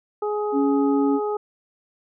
harmonic tone, 418.7 Hz, G#4, 14 cents sharp, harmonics 1 / 2 / 3, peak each -23 / -29 / -33 dBFS, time 0.22-1.37 s, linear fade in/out 5 ms
sine tone, 279 Hz, C#4, 11 cents sharp, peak -18 dBFS, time 0.52-1.2 s, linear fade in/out 50 ms
effects none

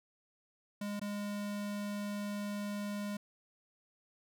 square tone with dropouts, 205 Hz, G#3, 22 cents flat, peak -37 dBFS, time 0.81-3.17 s, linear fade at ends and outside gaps 5 ms, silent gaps 0.996-1.014 s, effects none

